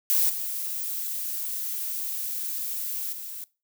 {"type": "noise with level steps", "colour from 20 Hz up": "violet", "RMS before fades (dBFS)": [-22, -31, -37], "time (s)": [0.1, 3.44], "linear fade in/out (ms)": 0, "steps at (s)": [0.29, 3.12], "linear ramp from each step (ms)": 10, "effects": ["noise-tail reverb RT60 0.3 s tail -22 dB re dry"]}